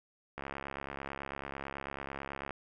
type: click train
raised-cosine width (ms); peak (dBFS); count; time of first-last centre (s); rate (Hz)
0.5; -24; 148; 0.38-2.507; 69.1
effects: none